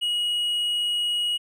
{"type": "tone with tanh clipping", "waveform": "triangle", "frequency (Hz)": 2901, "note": "F#7", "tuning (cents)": -35, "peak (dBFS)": -23, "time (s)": [0.01, 1.38], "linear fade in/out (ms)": 20, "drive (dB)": 8, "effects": []}